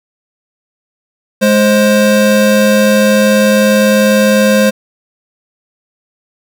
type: tone pair together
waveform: square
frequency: 209.1 / 526.9 Hz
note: G#3 / C5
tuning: +12 / +12 cents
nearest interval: octave + major third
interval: 1600 cents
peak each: -10 dBFS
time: 1.41-4.71 s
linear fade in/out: 20 ms
effects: none